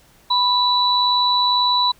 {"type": "tone pair together", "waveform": "sine", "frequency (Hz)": [987.8, 3951], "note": ["B5", "B7"], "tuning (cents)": [0, 0], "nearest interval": "2 octaves", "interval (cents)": 2400, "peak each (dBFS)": -17, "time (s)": [0.3, 1.92], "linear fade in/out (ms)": 10, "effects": ["pink hiss -53 dBFS RMS until 1.99 s"]}